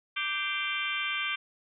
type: harmonic tone with a mistuned harmonic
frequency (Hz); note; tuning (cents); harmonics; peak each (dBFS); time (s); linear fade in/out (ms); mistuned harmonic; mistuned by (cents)
392; G4; 0; 3 / 4 / 5 / 6 / 7 / 8 / 9; -38 / -36 / -39 / -33 / -39 / -36 / -42; 0.16-1.36; 10; 5; +91
effects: none